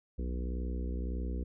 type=harmonic tone; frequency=61.74 Hz; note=B1; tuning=in tune; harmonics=1 / 3 / 4 / 5 / 6 / 7 / 8; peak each=-33 / -43 / -45 / -47 / -49 / -50 / -51 dBFS; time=0.18-1.44 s; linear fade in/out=10 ms; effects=none